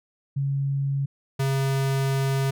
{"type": "tone pair in turn", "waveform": ["sine", "square"], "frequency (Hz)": [138.59, 135.66], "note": ["C#3", "C#3"], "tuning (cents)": [0, -37], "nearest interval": "unison", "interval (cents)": 37, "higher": "first", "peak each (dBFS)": -22, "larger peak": "neither", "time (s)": [[0.36, 1.06], [1.39, 2.51]], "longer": "second", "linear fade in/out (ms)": 10, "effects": []}